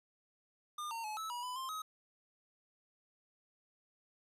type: tone with pitch steps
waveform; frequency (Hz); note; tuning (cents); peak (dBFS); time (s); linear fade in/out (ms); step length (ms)
square; 1209 / 915 / 855 / 1304 / 967 / 999 / 1053 / 1268; D6 / A#5 / A5 / E6 / B5 / B5 / C6 / D#6; +50 / -32 / -50 / -19 / -37 / +20 / +11 / +32; -40; 0.78-1.82; 5; 130
effects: resampled to 32000 Hz + 12-bit